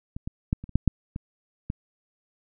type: clicks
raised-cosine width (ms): 5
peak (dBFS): -22 / -19 / -10 / -25 / -30 / -7 / -6 / -20 / -16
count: 9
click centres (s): 0.165 / 0.275 / 0.529 / 0.64 / 0.693 / 0.756 / 0.877 / 1.161 / 1.701
effects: none